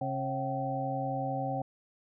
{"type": "harmonic tone with a mistuned harmonic", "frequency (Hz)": 135.2, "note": "C#3", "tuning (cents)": -43, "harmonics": [1, 2, 4, 5, 6], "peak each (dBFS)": [-36, -38, -37, -42, -34], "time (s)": [0.01, 1.62], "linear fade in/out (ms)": 5, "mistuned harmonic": 6, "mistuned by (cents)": -97, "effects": []}